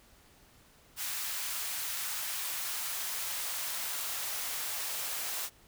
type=noise with high-pass filter sweep; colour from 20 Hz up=white; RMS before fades=-36 dBFS; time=0.96-5.5 s; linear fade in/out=50 ms; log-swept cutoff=1100 to 570 Hz; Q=0.84; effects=pink hiss -61 dBFS RMS until 5.67 s